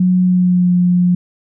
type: tone with pitch glide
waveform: sine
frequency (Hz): 182.4 to 178.23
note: F#3 to F3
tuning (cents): -24 to +35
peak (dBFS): -9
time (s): 0-1.15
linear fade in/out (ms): 5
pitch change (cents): -41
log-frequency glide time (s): 0.23-0.72
effects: none